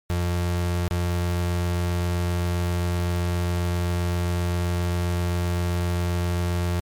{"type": "tone with dropouts", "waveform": "35% pulse", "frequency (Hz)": 87.6, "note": "F2", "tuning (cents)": 6, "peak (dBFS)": -20, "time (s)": [0.1, 6.8], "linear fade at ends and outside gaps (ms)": 0, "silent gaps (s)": [0.88, 0.91], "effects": ["MP3 96 kbps"]}